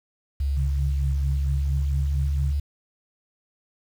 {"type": "tone with pitch glide", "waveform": "sine", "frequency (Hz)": [69.3, 71.66], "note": ["C#2", "D2"], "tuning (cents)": [0, -42], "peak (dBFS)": -21, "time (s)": [0.4, 2.6], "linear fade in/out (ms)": 5, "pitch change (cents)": 58, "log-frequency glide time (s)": [1.26, 2.14]}
{"type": "tone with tremolo", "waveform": "sine", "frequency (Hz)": 137.6, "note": "C#3", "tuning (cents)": -12, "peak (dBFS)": -25, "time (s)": [0.56, 2.53], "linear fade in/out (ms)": 20, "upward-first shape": "sine", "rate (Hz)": 4.4, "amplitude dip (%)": 70}
{"effects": ["8-bit"]}